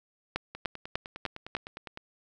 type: two click trains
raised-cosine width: 0.3 ms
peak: -13 / -24 dBFS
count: 5 / 15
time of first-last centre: 0.36-1.55 / 0.55-1.974 s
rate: 3.36 / 9.83 Hz
effects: none